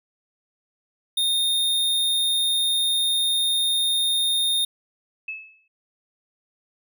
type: tone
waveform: square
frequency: 3665 Hz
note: A#7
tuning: 30 cents flat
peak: -20 dBFS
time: 1.17-4.65 s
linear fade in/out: 5 ms
type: tone with exponential decay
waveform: sine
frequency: 2600 Hz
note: E7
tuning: 24 cents flat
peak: -26 dBFS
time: 5.28-5.68 s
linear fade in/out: 5 ms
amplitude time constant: 85 ms
effects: none